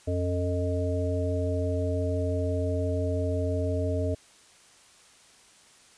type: harmonic tone with a mistuned harmonic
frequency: 88.7 Hz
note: F2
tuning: 27 cents sharp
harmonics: 1 / 3 / 5 / 7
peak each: -27 / -33 / -33 / -32 dBFS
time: 0.07-4.15 s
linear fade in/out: 10 ms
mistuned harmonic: 3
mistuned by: +38 cents
effects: white hiss -56 dBFS RMS until 5.97 s + resampled to 22050 Hz